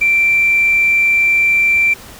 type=tone; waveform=triangle; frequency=2349 Hz; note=D7; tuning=in tune; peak=-6 dBFS; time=0.01-1.94 s; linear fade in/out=10 ms; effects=tanh soft clip ceiling -7 dBFS + pink hiss -36 dBFS RMS until 2.19 s